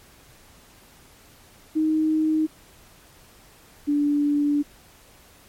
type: tone pair in turn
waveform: sine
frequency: 312.7 / 291 Hz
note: D#4 / D4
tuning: +9 / -16 cents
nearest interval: minor second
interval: 125 cents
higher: first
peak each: -18 dBFS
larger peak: neither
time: 1.75-2.47 / 3.87-4.63 s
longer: second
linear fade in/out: 20 ms
effects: pink hiss -52 dBFS RMS until 5.48 s + MP3 64 kbps